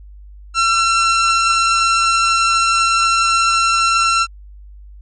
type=tone; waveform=sawtooth; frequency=1352 Hz; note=E6; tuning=43 cents sharp; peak=-8 dBFS; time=0.54-4.27 s; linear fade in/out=50 ms; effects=added 50 Hz sine -35 dBFS peak until 5.01 s + MP3 32 kbps